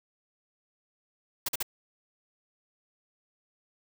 white noise bursts, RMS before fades -30 dBFS, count 3, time 1.46-1.628 s, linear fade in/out 5 ms, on 26 ms, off 45 ms, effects none

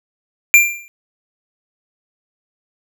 square tone with exponential decay, 2377 Hz, D7, 20 cents sharp, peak -3 dBFS, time 0.54-0.88 s, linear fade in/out 0 ms, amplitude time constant 73 ms, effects none

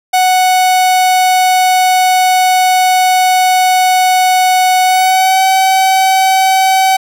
45% pulse tone with pitch glide, 740 to 761.2 Hz, F#5 to F#5, 0 to +49 cents, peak -7 dBFS, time 0.13-6.97 s, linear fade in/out 10 ms, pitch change +49 cents, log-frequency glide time 4.84-5.44 s, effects none

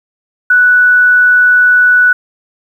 sine tone, 1480 Hz, F#6, in tune, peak -4 dBFS, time 0.5-2.13 s, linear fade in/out 5 ms, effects 7-bit

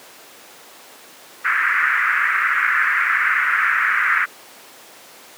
pink band-pass noise, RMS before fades -18 dBFS, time 1.44-4.26 s, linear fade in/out 20 ms, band 1300 to 2100 Hz, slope 48 dB/octave, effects pink hiss -42 dBFS RMS until 5.37 s + high-pass 400 Hz 12 dB/octave

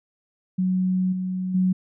sine tone with level steps, 185 Hz, F#3, in tune, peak -19 / -24 / -17 dBFS, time 0.58-1.73 s, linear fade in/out 10 ms, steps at 1.12 / 1.54 s, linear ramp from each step 10 ms, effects none

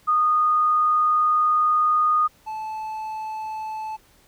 sine / triangle tone pair in turn, 1232 / 871.2 Hz, D#6 / A5, -17 / -17 cents, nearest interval tritone, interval 600 cents, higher first, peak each -16 / -26 dBFS, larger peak first, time 0.07-2.28 / 2.46-3.97 s, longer first, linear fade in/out 20 ms, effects pink hiss -57 dBFS RMS until 4.27 s

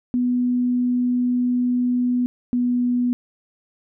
sine tone pair in turn, 246.9 / 245.3 Hz, B3 / B3, 0 / -12 cents, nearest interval unison, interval 12 cents, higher first, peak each -17 dBFS, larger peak neither, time 0.14-2.26 / 2.53-3.13 s, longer first, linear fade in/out 0 ms, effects none

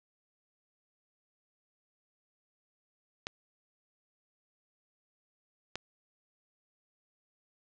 clicks, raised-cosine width 0.2 ms, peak -18 dBFS, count 2, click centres 3.269 / 5.756 s, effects low-pass 7000 Hz 12 dB/octave

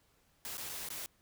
white noise with dropouts, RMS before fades -42 dBFS, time 0.45-1.06 s, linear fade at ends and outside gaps 0 ms, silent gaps 0.571-0.58 / 0.692-0.696 / 0.888-0.903 s, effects pink hiss -71 dBFS RMS until 1.21 s

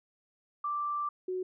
sine tone pair in turn, 1174.7 / 369.2 Hz, D6 / F#4, 0 / -4 cents, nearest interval octave + minor sixth, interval 2004 cents, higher first, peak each -30 / -31 dBFS, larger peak first, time 0.64-1.09 / 1.28-1.43 s, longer first, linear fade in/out 5 ms, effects none

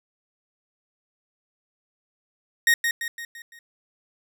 40% pulse tone with echo, 1864.7 Hz, A#6, in tune, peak -14 dBFS, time 2.67-2.74 s, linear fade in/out 2 ms, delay 170 ms, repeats 5, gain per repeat -6 dB, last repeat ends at 3.59 s, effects none

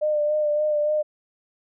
sine tone with vibrato, 601 Hz, D5, 40 cents sharp, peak -19 dBFS, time 0.01-1.03 s, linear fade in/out 20 ms, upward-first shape sine, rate 3.5 Hz, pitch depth 26 cents each way, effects none

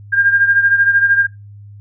sine beating tone pair, 1605 / 1618 Hz, G6 / G#6, +40 / -46 cents, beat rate 13 Hz, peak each -11 / -16 dBFS, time 0.12-1.27 s, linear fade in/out 20 ms, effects noise-tail reverb RT60 0.2 s tail -17 dB re dry + added 102 Hz sine -34 dBFS peak until 1.8 s

